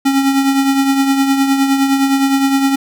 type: tone with tremolo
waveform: square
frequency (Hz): 272.7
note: C#4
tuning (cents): -28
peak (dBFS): -9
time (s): 0.05-2.76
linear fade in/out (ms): 10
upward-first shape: triangle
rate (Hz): 9.7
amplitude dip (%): 55
effects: none